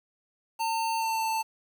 square tone with pitch glide, 900 to 888.6 Hz, A5 to A5, +39 to +17 cents, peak -27 dBFS, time 0.59-1.43 s, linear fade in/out 20 ms, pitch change -22 cents, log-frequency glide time 0.99-1.31 s, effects 9-bit

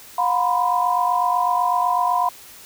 sine tone cluster, 717 / 971 / 1019 Hz, F5 / B5 / C6, +45 / -30 / -46 cents, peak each -21 dBFS, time 0.18-2.29 s, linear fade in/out 5 ms, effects white hiss -43 dBFS RMS until 2.65 s

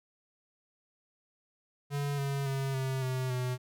square tone with pitch steps, 142.7 / 139.2 / 135.78 / 132.45 / 129.2 / 126.03 Hz, D3 / C#3 / C#3 / C3 / C3 / B2, -49 / +8 / -35 / +22 / -21 / +36 cents, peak -31 dBFS, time 1.9-3.58 s, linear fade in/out 50 ms, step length 280 ms, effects none

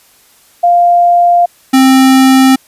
sine / square tone pair in turn, 698.5 / 263.6 Hz, F5 / C4, 0 / +13 cents, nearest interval octave + perfect fourth, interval 1687 cents, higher first, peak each -4 dBFS, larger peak neither, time 0.63-1.46 / 1.73-2.56 s, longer neither, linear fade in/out 10 ms, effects white hiss -46 dBFS RMS until 2.67 s + resampled to 32000 Hz

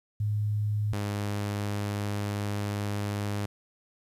sine / sawtooth tone pair in turn, 105 / 102.48 Hz, G#2 / G#2, +19 / -23 cents, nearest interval unison, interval 42 cents, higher first, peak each -25 dBFS, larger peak neither, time 0.2-0.93 / 0.93-3.46 s, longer second, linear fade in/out 5 ms, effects resampled to 32000 Hz + 10-bit

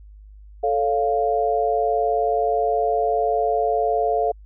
sine chord, A augmented, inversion none, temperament equal with one note detuned, 440 / 559.5 / 698.5 Hz, A4 / C#5 / E#5, 0 / +16 / 0 cents, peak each -22 / -26 / -20 dBFS, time 0.63-4.32 s, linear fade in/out 10 ms, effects added 51 Hz sine -41 dBFS peak until 4.45 s

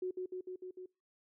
sine tone with echo, 367.8 Hz, F#4, 10 cents flat, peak -34 dBFS, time 0.02-0.11 s, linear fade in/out 5 ms, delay 150 ms, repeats 5, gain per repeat -2 dB, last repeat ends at 0.86 s, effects noise-tail reverb RT60 0.3 s tail -26 dB re dry

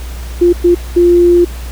sine tone bursts at uneven times, 349.2 Hz, F4, in tune, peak -4 dBFS, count 3, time 0.41-0.53 / 0.64-0.75 / 0.96-1.45 s, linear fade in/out 10 ms, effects added 60 Hz sine -21 dBFS peak until 1.71 s + pink hiss -33 dBFS RMS until 1.71 s

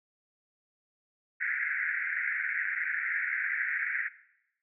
pink band-pass noise, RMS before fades -32 dBFS, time 1.4-4.09 s, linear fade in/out 20 ms, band 1500 to 2200 Hz, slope 96 dB/octave, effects noise-tail reverb RT60 0.8 s tail -17 dB re dry

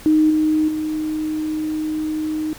sine tone with level steps, 309.9 Hz, D#4, 7 cents flat, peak -11 / -14 / -20 dBFS, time 0.06-2.53 s, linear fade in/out 0 ms, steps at 0.3 / 0.68 s, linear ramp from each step 5 ms, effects pink hiss -40 dBFS RMS until 2.58 s

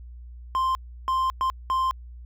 triangle tone bursts at uneven times, 1046.5 Hz, C6, in tune, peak -19 dBFS, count 4, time 0.55-0.75 / 1.08-1.3 / 1.41-1.5 / 1.7-1.91 s, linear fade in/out 0 ms, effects added 60 Hz sine -39 dBFS peak until 2.25 s

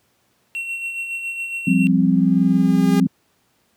triangle tone with tremolo, 2724 Hz, F7, 44 cents flat, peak -21 dBFS, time 0.55-1.87 s, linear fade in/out 0 ms, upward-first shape sine, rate 7.2 Hz, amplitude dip 45%
sine chord, F suspended second, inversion none, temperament equal, 174.61 / 196 / 261.6 Hz, F3 / G3 / C4, 0 / 0 / 0 cents, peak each -17 dBFS, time 1.67-3.07 s, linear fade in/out 5 ms
sawtooth tone with exponential growth, 405.7 Hz, G#4, 41 cents flat, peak -18 dBFS, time 1.94-3 s, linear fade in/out 2 ms, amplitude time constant 230 ms
effects pink hiss -63 dBFS RMS until 3.76 s + high-pass 100 Hz 12 dB/octave

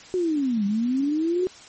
sine linear two-way sweep, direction down then up, 374.8 to 196 to 374.8 Hz, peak -20 dBFS, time 0.14-1.47 s, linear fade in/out 0 ms, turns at 0.65 s, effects white hiss -46 dBFS RMS until 1.68 s + MP3 32 kbps

